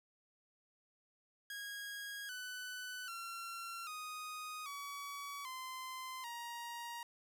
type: tone with pitch steps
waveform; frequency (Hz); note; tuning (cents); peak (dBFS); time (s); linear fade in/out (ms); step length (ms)
sawtooth; 1642 / 1497 / 1364.9 / 1244.4 / 1134.6 / 1034.4 / 943.1; G#6 / F#6 / F6 / D#6 / C#6 / C6 / A#5; -20 / +20 / -40 / 0 / +40 / -20 / +20; -40; 1.5-7.03; 2; 790
effects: none